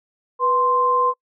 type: tone pair together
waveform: sine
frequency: 491.8 / 1044 Hz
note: B4 / C6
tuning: -7 / -4 cents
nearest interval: octave + minor second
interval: 1303 cents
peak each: -22 / -16 dBFS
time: 0.39-1.14 s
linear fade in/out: 50 ms
effects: noise-tail reverb RT60 0.1 s tail -26 dB re dry